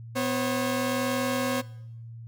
sawtooth tone pair together, 250 / 540.9 Hz, B3 / C#5, +21 / -43 cents, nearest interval octave + minor second, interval 1336 cents, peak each -24 dBFS, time 0.15-1.62 s, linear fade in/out 20 ms, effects noise-tail reverb RT60 0.8 s tail -21 dB re dry + added 115 Hz sine -39 dBFS peak until 2.27 s

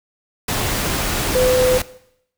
sine tone in noise, 507 Hz, B4, 45 cents sharp, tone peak -13 dBFS, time 1.35-1.78 s, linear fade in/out 5 ms, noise pink, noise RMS -21 dBFS, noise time 0.48-1.82 s, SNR +5 dB, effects noise-tail reverb RT60 0.7 s tail -18 dB re dry

